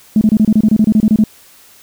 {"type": "tone bursts", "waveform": "sine", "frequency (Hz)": 215.5, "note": "A3", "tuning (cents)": -36, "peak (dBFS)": -5, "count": 14, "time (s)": [0.16, 1.239], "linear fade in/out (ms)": 2, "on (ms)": 52, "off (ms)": 27, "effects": ["tanh soft clip ceiling -1 dBFS", "white hiss -44 dBFS RMS until 1.82 s"]}